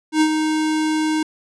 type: tone with ADSR envelope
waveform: square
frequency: 311.1 Hz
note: D#4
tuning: in tune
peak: -12 dBFS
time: 0.12-1.23 s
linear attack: 90 ms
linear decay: 70 ms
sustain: -6 dB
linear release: 5 ms
effects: resampled to 22050 Hz